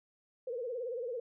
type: tone with vibrato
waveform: sine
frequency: 485.9 Hz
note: B4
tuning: 28 cents flat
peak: -35 dBFS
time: 0.47-1.2 s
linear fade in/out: 5 ms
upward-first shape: sine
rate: 18 Hz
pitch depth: 120 cents each way
effects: none